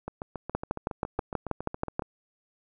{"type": "two click trains", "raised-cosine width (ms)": 1, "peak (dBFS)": [-13, -20], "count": [10, 15], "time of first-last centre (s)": [[0.55, 1.995], [0.08, 2.022]], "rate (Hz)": [6.23, 7.21], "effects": []}